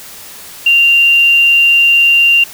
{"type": "tone", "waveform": "sine", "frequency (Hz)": 2778, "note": "F7", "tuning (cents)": -10, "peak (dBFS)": -5, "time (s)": [0.66, 2.44], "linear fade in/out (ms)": 5, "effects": ["white hiss -32 dBFS RMS until 2.53 s"]}